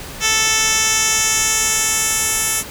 10% pulse tone with band-pass filter sweep, 440 Hz, A4, in tune, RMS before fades -17 dBFS, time 0.2-2.64 s, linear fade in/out 50 ms, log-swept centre 5000 to 9500 Hz, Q 1.5, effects pink hiss -32 dBFS RMS until 2.7 s

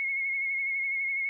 sine tone with vibrato, 2173 Hz, C#7, 35 cents flat, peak -27 dBFS, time 0-1.29 s, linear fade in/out 0 ms, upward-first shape sine, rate 12 Hz, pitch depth 34 cents each way, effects none

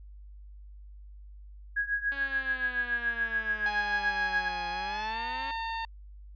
sine tone with tremolo, 1654 Hz, G#6, 8 cents flat, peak -24 dBFS, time 1.76-4.49 s, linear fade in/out 10 ms, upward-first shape triangle, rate 7 Hz, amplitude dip 90%
5% pulse exponential two-way sweep, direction down then up, 279.6 to 175.3 to 279.6 Hz, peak -30 dBFS, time 2.12-5.51 s, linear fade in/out 0 ms, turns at 4.69 s
sawtooth tone with pitch glide, 832 to 907.3 Hz, G#5 to A#5, +3 to -47 cents, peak -28 dBFS, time 3.66-5.85 s, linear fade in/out 2 ms, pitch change +150 cents, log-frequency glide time 4.87-5.22 s
effects added 50 Hz sine -45 dBFS peak until 6.35 s + resampled to 11025 Hz

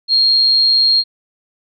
sine tone, 4239 Hz, C8, 22 cents sharp, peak -9 dBFS, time 0.08-1.04 s, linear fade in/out 50 ms, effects none

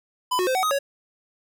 square tone with pitch steps, 1002 / 365.3 / 518 / 751 / 1254 / 556 Hz, B5 / F#4 / C5 / F#5 / D#6 / C#5, +25 / -22 / -17 / +26 / +13 / +5 cents, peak -21 dBFS, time 0.31-0.79 s, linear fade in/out 10 ms, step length 80 ms, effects none

